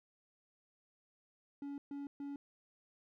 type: tone bursts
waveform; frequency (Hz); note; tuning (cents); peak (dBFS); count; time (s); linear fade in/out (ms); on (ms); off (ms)
triangle; 282.7; C#4; +34; -39; 3; 1.62-2.36; 2; 160; 130
effects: none